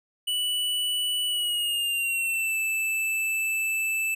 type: tone with pitch glide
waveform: square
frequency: 2960 to 2637 Hz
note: F#7 to E7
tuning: 0 to 0 cents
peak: -25 dBFS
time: 0.27-4.15 s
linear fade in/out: 10 ms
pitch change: -200 cents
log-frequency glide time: 1.27-2.57 s
effects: none